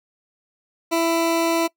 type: tone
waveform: 20% pulse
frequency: 332.2 Hz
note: E4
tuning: 13 cents sharp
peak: -13 dBFS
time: 0.91-1.68 s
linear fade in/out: 20 ms
effects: noise-tail reverb RT60 0.1 s tail -23 dB re dry